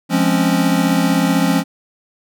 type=chord; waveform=square; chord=Db major seventh; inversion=first; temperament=equal with one note detuned; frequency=174.61 / 209.2 / 261.6 / 277.2 Hz; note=F3 / Ab3 / C4 / Db4; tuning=0 / +13 / 0 / 0 cents; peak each=-18 / -21 / -20 / -19 dBFS; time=0.09-1.64 s; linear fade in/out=50 ms; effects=none